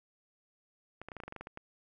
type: clicks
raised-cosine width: 0.5 ms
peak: -28 dBFS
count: 12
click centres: 1.016 / 1.086 / 1.118 / 1.167 / 1.202 / 1.236 / 1.28 / 1.324 / 1.363 / 1.41 / 1.471 / 1.574 s
effects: none